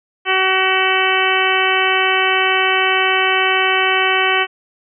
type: harmonic tone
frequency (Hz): 378.1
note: F#4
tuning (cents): +38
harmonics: 1 / 2 / 3 / 4 / 5 / 6 / 7 / 8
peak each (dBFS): -21 / -21 / -21 / -21 / -21 / -21 / -21 / -21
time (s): 0.25-4.47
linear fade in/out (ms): 50
effects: none